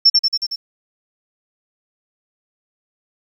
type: tone with echo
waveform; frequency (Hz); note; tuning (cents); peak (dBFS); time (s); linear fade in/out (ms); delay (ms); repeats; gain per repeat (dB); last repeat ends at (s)
sine; 5400; E8; +41; -6; 0.05-0.1; 10; 92; 5; -3; 0.56
effects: 8-bit